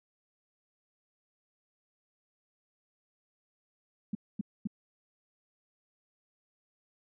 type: tone bursts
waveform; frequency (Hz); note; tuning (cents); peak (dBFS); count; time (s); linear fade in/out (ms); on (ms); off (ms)
sine; 207.7; G#3; 0; -29; 3; 4.13-4.673; 5; 21; 240
effects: none